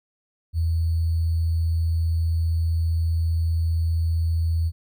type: tone with sample-and-hold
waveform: sine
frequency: 82.41 Hz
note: E2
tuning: in tune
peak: -19 dBFS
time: 0.53-4.72 s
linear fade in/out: 50 ms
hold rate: 4410 Hz
effects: none